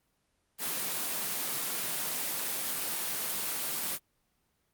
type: high-pass noise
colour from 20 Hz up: white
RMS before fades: -33 dBFS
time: 0.58-3.99 s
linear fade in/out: 50 ms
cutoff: 130 Hz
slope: 96 dB/octave
effects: pink hiss -75 dBFS RMS until 4.73 s + Opus 24 kbps